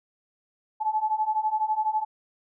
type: beating tone pair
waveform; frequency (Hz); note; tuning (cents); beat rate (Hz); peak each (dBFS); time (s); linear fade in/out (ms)
sine; 856 / 868; A5 / A5; -48 / -24; 12; -27 / -25; 0.8-2.05; 20
effects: none